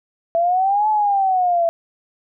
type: exponential two-way sweep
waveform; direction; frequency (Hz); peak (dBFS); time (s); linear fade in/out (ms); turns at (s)
sine; up then down; 665 to 866 to 665; -14; 0.35-1.69; 0; 0.89
effects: none